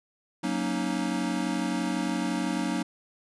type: chord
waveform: square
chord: D# minor seventh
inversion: first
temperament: equal with one note detuned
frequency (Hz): 185 / 233.1 / 279.3 / 311.1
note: F#3 / A#3 / C#4 / D#4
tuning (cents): 0 / 0 / +13 / 0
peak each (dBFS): -33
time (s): 0.43-2.83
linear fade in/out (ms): 10
effects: resampled to 24000 Hz